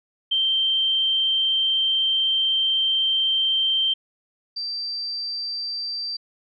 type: tone pair in turn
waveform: sine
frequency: 3136 / 4684 Hz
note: G7 / D8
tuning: 0 / -5 cents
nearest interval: perfect fifth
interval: 695 cents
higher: second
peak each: -18 / -26 dBFS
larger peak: first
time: 0.31-3.94 / 4.56-6.17 s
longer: first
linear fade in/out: 10 ms
effects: none